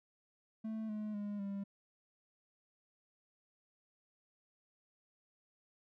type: tone with pitch steps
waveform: triangle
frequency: 220 / 212.6 / 205.5 / 198.62 Hz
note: A3 / G#3 / G#3 / G3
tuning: 0 / +41 / -18 / +23 cents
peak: -36 dBFS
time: 0.64-1.64 s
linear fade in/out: 10 ms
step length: 250 ms
effects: none